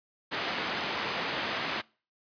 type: band-pass noise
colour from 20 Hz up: white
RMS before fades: -33 dBFS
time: 0.31-1.82 s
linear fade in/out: 20 ms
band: 150 to 2800 Hz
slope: 12 dB/octave
effects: noise-tail reverb RT60 0.4 s tail -25 dB re dry + resampled to 11025 Hz